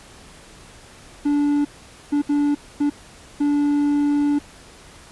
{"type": "tone bursts at uneven times", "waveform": "triangle", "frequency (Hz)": 290.1, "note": "D4", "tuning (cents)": -21, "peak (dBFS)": -14, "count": 5, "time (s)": [[1.25, 1.65], [2.12, 2.22], [2.29, 2.55], [2.8, 2.9], [3.4, 4.39]], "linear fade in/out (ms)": 10, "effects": ["pink hiss -45 dBFS RMS until 5.11 s", "resampled to 24000 Hz"]}